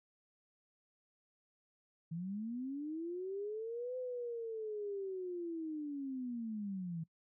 sine linear two-way sweep, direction up then down, 158.7 to 511 to 158.7 Hz, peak -38 dBFS, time 2.11-7.04 s, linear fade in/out 10 ms, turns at 3.97 s, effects noise-tail reverb RT60 0.1 s tail -21 dB re dry

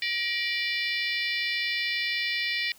harmonic tone with a mistuned harmonic, 587.3 Hz, D5, in tune, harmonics 3 / 4 / 5 / 6 / 7 / 8 / 9, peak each -32 / -30 / -36 / -35 / -36 / -37 / -40 dBFS, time 0.02-2.72 s, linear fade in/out 2 ms, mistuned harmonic 3, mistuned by +130 cents, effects white hiss -55 dBFS RMS until 2.78 s

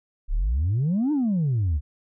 sine exponential two-way sweep, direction up then down, 31.1 to 311.1 to 66.9 Hz, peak -18 dBFS, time 0.28-1.81 s, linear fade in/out 50 ms, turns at 1.12 s, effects tanh soft clip ceiling -18 dBFS

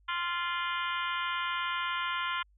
harmonic tone with a mistuned harmonic, 347.4 Hz, F4, 9 cents flat, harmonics 3 / 4 / 5 / 6 / 7 / 8 / 9 / 10, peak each -34 / -35 / -41 / -40 / -43 / -43 / -41 / -46 dBFS, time 0.08-2.43 s, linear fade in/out 10 ms, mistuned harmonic 8, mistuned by +59 cents, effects added 50 Hz sine -61 dBFS peak until 2.57 s

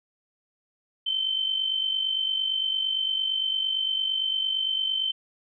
sine tone with amplitude modulation, 3089 Hz, G7, 26 cents flat, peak -21 dBFS, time 1.06-5.12 s, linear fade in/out 10 ms, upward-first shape sine, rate 48.8 Hz, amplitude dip 60%, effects none

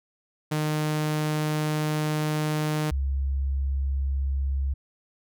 sawtooth / sine tone pair in turn, 152.9 / 68.11 Hz, D#3 / C#2, -30 / -30 cents, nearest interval octave + major second, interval 1400 cents, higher first, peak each -20 / -23 dBFS, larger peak first, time 0.51-2.91 / 2.91-4.74 s, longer first, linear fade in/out 10 ms, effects none

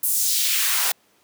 white noise with high-pass filter sweep, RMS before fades -21 dBFS, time 0.03-0.92 s, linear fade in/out 5 ms, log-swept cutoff 11000 to 700 Hz, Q 1.3, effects pink hiss -60 dBFS RMS until 1.23 s + high-pass 200 Hz 12 dB/octave

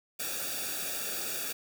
white noise with comb filter, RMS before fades -35 dBFS, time 0.19-1.53 s, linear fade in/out 10 ms, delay 0.97 ms, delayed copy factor -0.95, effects none

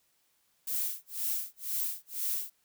violet noise with tremolo, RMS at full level -31 dBFS, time 0.67-2.5 s, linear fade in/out 5 ms, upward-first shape sine, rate 2 Hz, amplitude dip 100%, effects white hiss -72 dBFS RMS until 2.64 s

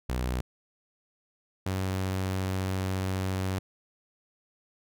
sawtooth tone pair in turn, 62.3 / 94.46 Hz, B1 / F#2, +16 / +36 cents, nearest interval perfect fifth, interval 720 cents, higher second, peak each -24 dBFS, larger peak neither, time 0.09-0.41 / 1.66-3.59 s, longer second, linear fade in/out 5 ms, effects none

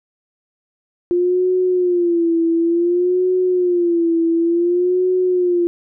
sine tone with vibrato, 349.2 Hz, F4, in tune, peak -13 dBFS, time 1.11-5.67 s, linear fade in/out 0 ms, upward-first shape sine, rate 0.56 Hz, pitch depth 90 cents each way, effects none

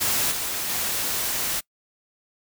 white noise with level steps, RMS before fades -23 / -28 / -26 dBFS, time 0-1.61 s, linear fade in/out 20 ms, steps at 0.31 / 0.69 s, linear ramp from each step 10 ms, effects noise-tail reverb RT60 0.1 s tail -24 dB re dry

